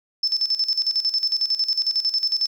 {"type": "tone with tremolo", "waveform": "sine", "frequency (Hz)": 5274, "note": "E8", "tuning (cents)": 0, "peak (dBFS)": -17, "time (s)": [0.23, 2.47], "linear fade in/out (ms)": 5, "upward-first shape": "square", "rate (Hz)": 11, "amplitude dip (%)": 75, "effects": ["9-bit"]}